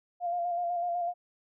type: tone with vibrato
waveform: sine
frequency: 698 Hz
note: F5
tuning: 1 cent flat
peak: -28 dBFS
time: 0.2-1.14 s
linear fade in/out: 50 ms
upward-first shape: square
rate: 8 Hz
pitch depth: 27 cents each way
effects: none